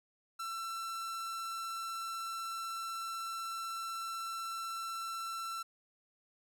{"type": "tone", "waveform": "45% pulse", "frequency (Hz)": 1342, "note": "E6", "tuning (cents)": 31, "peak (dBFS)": -38, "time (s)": [0.39, 5.63], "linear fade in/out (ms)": 10, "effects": []}